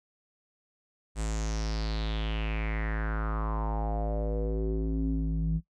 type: tone with low-pass filter sweep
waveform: square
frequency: 54.1 Hz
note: A1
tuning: 29 cents flat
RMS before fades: -30 dBFS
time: 1.15-5.61 s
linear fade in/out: 50 ms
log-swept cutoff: 8400 to 170 Hz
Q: 5.1
effects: noise-tail reverb RT60 0.1 s tail -17 dB re dry